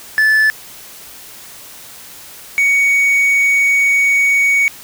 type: tone pair in turn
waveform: triangle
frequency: 1743 / 2238 Hz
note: A6 / C#7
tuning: -17 / +16 cents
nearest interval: major third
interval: 433 cents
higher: second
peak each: -7 / -8 dBFS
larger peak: first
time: 0.18-0.5 / 2.58-4.68 s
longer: second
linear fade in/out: 0 ms
effects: white hiss -36 dBFS RMS until 4.83 s